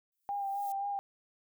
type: noise with exponential growth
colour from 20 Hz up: violet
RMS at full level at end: -47 dBFS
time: 0.12-0.72 s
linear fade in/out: 1 ms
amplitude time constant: 130 ms
type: tone with vibrato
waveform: sine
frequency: 798 Hz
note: G5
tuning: 31 cents sharp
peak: -32 dBFS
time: 0.29-0.99 s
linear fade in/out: 0 ms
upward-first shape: sine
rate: 3.8 Hz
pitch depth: 27 cents each way
effects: none